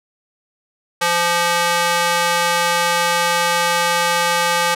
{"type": "tone with high-pass filter", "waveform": "square", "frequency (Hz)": 172.7, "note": "F3", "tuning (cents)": -19, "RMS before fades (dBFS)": -17, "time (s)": [1.01, 4.75], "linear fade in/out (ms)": 10, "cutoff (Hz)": 850, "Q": 0.89, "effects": ["low-pass 12000 Hz 12 dB/octave"]}